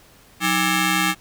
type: ring-modulated tone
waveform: 10% pulse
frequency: 496.9 Hz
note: B4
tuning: 11 cents sharp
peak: -6 dBFS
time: 0.4-1.15 s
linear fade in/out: 50 ms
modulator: 680 Hz
effects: pink hiss -51 dBFS RMS until 1.2 s